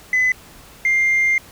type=tone pair in turn; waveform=sine; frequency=2014 / 2100 Hz; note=B6 / C7; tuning=+33 / +6 cents; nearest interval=minor second; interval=73 cents; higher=second; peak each=-12 dBFS; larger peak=neither; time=0.13-0.32 / 0.85-1.38 s; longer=second; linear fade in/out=2 ms; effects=tanh soft clip ceiling -11 dBFS + pink hiss -44 dBFS RMS until 1.51 s